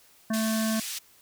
harmonic tone, 220.5 Hz, A3, 4 cents sharp, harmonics 1 / 3 / 5 / 7 / 8, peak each -25 / -34 / -39 / -40 / -43 dBFS, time 0.3-0.8 s, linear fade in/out 5 ms
pink band-pass noise, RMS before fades -35 dBFS, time 0.33-0.99 s, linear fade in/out 10 ms, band 3400 to 14000 Hz, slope 12 dB/octave
effects white hiss -58 dBFS RMS until 1.21 s

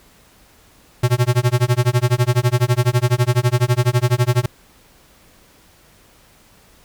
square tone with tremolo, 122.7 Hz, B2, 11 cents flat, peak -11 dBFS, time 1.03-4.46 s, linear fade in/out 5 ms, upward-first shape sine, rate 12 Hz, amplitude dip 100%, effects pink hiss -51 dBFS RMS until 6.84 s

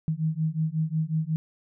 sine beating tone pair, 155.56 / 161.06 Hz, D#3 / E3, 0 / -40 cents, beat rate 5.5 Hz, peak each -27 dBFS, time 0.08-1.36 s, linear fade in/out 0 ms, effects none

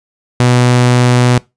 sawtooth tone, 123.47 Hz, B2, in tune, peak -3 dBFS, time 0.4-1.38 s, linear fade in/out 0 ms, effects noise-tail reverb RT60 0.2 s tail -21 dB re dry + resampled to 22050 Hz

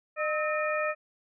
harmonic tone with a mistuned harmonic, 609 Hz, D#5, 37 cents flat, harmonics 1 / 2 / 3 / 4, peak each -29 / -32 / -34 / -35 dBFS, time 0.16-0.95 s, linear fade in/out 50 ms, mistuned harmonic 2, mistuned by +90 cents, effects none

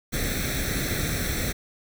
pink noise with comb filter, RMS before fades -27 dBFS, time 0.12-1.53 s, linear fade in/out 20 ms, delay 0.51 ms, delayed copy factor +0.8, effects none

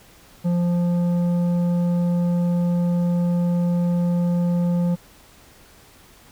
sine tone with tanh clipping, 174.5 Hz, F3, 1 cent flat, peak -19 dBFS, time 0.44-4.96 s, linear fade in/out 20 ms, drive 9 dB, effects pink hiss -50 dBFS RMS until 6.31 s

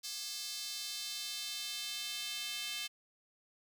square tone with high-pass filter sweep, 238.8 Hz, A#3, 42 cents sharp, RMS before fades -41 dBFS, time 0.03-2.88 s, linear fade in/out 20 ms, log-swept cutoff 4700 to 3000 Hz, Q 2, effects none

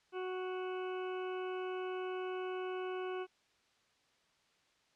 harmonic tone, 370 Hz, F#4, in tune, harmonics 1 / 2 / 3 / 4 / 6 / 7 / 8, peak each -38 / -47 / -48 / -50 / -57 / -54 / -56 dBFS, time 0.12-3.27 s, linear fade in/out 50 ms, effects white hiss -72 dBFS RMS until 4.95 s + low-pass 5000 Hz 12 dB/octave

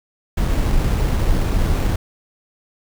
brown noise with sample-and-hold, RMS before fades -17 dBFS, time 0.37-1.96 s, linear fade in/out 5 ms, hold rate 4900 Hz, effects none

